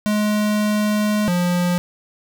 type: tone pair in turn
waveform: square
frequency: 210.4 / 176.91 Hz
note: G#3 / F3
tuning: +23 / +23 cents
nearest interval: minor third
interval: 300 cents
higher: first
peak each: -17 dBFS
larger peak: neither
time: 0.06-1.28 / 1.28-1.78 s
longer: first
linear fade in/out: 0 ms
effects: 8-bit